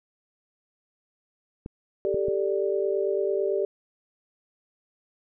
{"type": "clicks", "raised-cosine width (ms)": 3, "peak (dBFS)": -22, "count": 3, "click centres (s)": [1.661, 2.144, 2.284]}
{"type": "chord", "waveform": "sine", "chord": "G suspended second", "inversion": "none", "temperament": "just", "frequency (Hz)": [392, 441, 588], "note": ["G4", "A4", "D5"], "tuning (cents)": [0, 4, 2], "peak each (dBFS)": [-25, -29, -29], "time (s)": [2.05, 3.65], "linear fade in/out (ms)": 0}
{"effects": []}